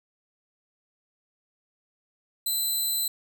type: tone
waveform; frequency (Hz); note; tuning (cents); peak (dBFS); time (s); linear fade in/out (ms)
5% pulse; 4030; B7; +34; -18; 2.46-3.08; 5
effects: none